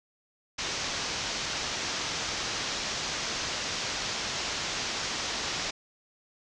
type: low-pass noise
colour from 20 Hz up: white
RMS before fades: -33 dBFS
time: 0.58-5.71 s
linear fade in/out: 10 ms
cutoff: 6500 Hz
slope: 48 dB/octave
effects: none

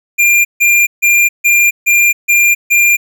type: tone bursts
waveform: square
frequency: 2396 Hz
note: D7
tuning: 34 cents sharp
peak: -7 dBFS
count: 7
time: 0.18-2.97 s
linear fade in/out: 20 ms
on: 270 ms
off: 150 ms
effects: none

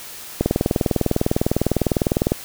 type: click train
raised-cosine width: 2 ms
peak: -3 dBFS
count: 39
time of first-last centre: 0.41-2.32 s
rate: 19.9 Hz
effects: white hiss -36 dBFS RMS until 2.44 s

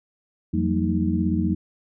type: tone cluster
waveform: sine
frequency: 86.3 / 176.1 / 192.3 / 230.4 / 313.2 Hz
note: F2 / F3 / G3 / A#3 / D#4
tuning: -20 / +15 / -33 / -20 / +11 cents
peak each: -26 dBFS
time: 0.53-1.55 s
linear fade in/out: 10 ms
effects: none

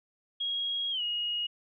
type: tone with pitch glide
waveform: sine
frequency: 3289 to 2880 Hz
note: G#7 to F#7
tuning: -18 to -47 cents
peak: -29 dBFS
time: 0.4-1.47 s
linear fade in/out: 10 ms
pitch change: -229 cents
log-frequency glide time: 0.91-1.02 s
effects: none

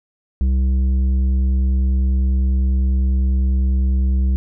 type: tone with tanh clipping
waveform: triangle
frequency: 65 Hz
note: C2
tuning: 11 cents flat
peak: -15 dBFS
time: 0.41-4.36 s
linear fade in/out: 0 ms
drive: 12 dB
effects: none

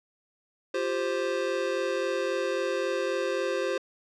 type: chord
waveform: square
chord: F suspended second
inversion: none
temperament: just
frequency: 349.2 / 392.9 / 523.8 Hz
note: F4 / G4 / C5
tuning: 0 / +4 / +2 cents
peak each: -34 / -32 / -30 dBFS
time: 0.74-3.78 s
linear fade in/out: 5 ms
effects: low-pass 5000 Hz 12 dB/octave

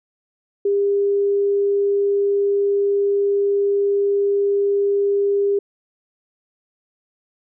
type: tone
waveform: sine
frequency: 401.7 Hz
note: G4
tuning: 42 cents sharp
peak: -15 dBFS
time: 0.65-5.59 s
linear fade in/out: 5 ms
effects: none

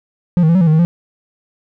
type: tone with pitch steps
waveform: triangle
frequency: 176.1 / 158 / 168.3 / 189.2 / 167.5 / 154.9 / 158.5 / 172.2 Hz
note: F3 / D#3 / E3 / F#3 / E3 / D#3 / D#3 / F3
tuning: +15 / +27 / +36 / +39 / +28 / -7 / +32 / -24 cents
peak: -6 dBFS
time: 0.37-0.85 s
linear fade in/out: 0 ms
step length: 60 ms
effects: none

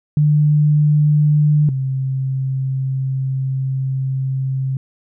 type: tone pair in turn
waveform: sine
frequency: 149.4 / 133.1 Hz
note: D3 / C3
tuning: +30 / +30 cents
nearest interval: major second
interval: 200 cents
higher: first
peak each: -10 / -17 dBFS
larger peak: first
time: 0.17-1.69 / 1.69-4.77 s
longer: second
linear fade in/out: 2 ms
effects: none

